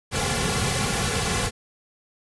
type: noise with comb filter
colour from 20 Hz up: pink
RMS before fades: -24 dBFS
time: 0.11-1.51 s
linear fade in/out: 50 ms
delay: 3.2 ms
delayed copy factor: -0.75
effects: resampled to 24000 Hz